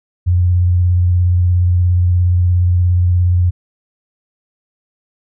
sine tone with vibrato, 89 Hz, F2, 33 cents sharp, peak -9 dBFS, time 0.26-3.51 s, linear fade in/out 20 ms, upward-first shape sine, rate 17 Hz, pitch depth 25 cents each way, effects none

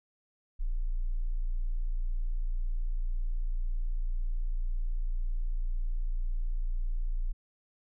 sine tone, 29.04 Hz, A#0, 6 cents flat, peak -27 dBFS, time 0.59-7.33 s, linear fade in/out 20 ms, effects none

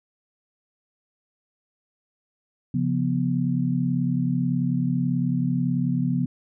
sine tone cluster, 136 / 174.3 / 245.6 Hz, C#3 / F3 / B3, -33 / -3 / -9 cents, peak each -25 dBFS, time 2.74-6.26 s, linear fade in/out 5 ms, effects none

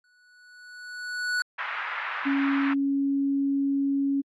square tone with exponential growth, 1475 Hz, F#6, 6 cents flat, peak -23 dBFS, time 0.04-1.42 s, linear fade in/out 2 ms, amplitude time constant 300 ms
pink band-pass noise, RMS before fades -32 dBFS, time 1.58-2.74 s, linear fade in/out 10 ms, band 1100 to 2200 Hz, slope 24 dB/octave
sine tone, 277.2 Hz, C#4, in tune, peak -22 dBFS, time 2.25-4.22 s, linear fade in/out 20 ms
effects low-pass 7000 Hz 12 dB/octave + AAC 48 kbps

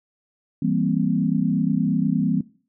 sine chord, C dominant seventh, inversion first, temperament equal, 164.81 / 196 / 233.1 / 261.6 Hz, E3 / G3 / Bb3 / C4, 0 / 0 / 0 / 0 cents, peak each -24 dBFS, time 0.62-2.41 s, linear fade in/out 5 ms, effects noise-tail reverb RT60 0.4 s tail -19 dB re dry

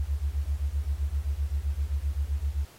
sine beating tone pair, 67.3 / 75 Hz, C2 / D2, +49 / +37 cents, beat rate 7.7 Hz, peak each -29 dBFS, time 0-2.65 s, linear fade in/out 0 ms, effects pink hiss -54 dBFS RMS until 2.78 s + AAC 48 kbps

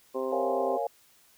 harmonic tone, 131.2 Hz, C3, 5 cents sharp, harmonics 2 / 3 / 4 / 5 / 6 / 7 / 8, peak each -38 / -32 / -32 / -43 / -44 / -46 / -39 dBFS, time 0.14-0.78 s, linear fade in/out 20 ms
sine chord, Bb minor seventh, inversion none, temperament equal, 466.2 / 554.4 / 698.5 / 830.6 Hz, Bb4 / Db5 / F5 / Ab5, 0 / 0 / 0 / 0 cents, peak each -34 / -32 / -32 / -34 dBFS, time 0.32-0.87 s, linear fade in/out 2 ms
effects white hiss -61 dBFS RMS until 1.37 s

